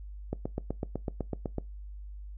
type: click train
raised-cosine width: 2 ms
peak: -18 dBFS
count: 11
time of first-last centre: 0.33-1.583 s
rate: 7.98 Hz
effects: noise-tail reverb RT60 0.2 s tail -22 dB re dry + added 50 Hz sine -40 dBFS peak until 2.37 s